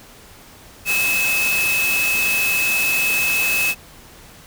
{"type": "tone in noise", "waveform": "sine", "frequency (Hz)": 2590, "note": "E7", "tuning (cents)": -31, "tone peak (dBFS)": -17, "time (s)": [0.85, 3.75], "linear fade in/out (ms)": 50, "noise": "white", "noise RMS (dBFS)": -24, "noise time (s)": [0.85, 3.75], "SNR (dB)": 4, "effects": ["pink hiss -44 dBFS RMS until 4.46 s"]}